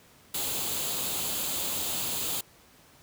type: noise with comb filter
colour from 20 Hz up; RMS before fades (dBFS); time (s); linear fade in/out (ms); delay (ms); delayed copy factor
white; -31; 0.34-2.41; 5; 0.27; +0.55
effects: pink hiss -57 dBFS RMS until 3.02 s + high-pass 60 Hz 12 dB/octave